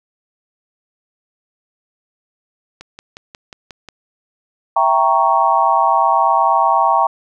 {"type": "click train", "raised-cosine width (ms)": 0.2, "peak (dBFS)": -17, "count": 7, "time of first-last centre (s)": [2.81, 3.887], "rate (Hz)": 5.57}
{"type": "chord", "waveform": "sine", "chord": "E diminished seventh", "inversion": "none", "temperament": "equal with one note detuned", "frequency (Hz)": [663.5, 784, 932.3, 1108.7], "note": ["E5", "G5", "Bb5", "Db6"], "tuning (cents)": [11, 0, 0, 0], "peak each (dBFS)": [-19, -16, -15, -16], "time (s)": [4.76, 7.07], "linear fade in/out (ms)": 5}
{"effects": []}